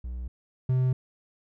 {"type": "tone pair in turn", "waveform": "triangle", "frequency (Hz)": [61.3, 128.51], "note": ["B1", "C3"], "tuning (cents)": [-12, -31], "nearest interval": "octave + minor second", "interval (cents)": 1281, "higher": "second", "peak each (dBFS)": [-30, -19], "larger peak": "second", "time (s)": [[0.04, 0.28], [0.69, 0.93]], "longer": "neither", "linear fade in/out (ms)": 5, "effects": []}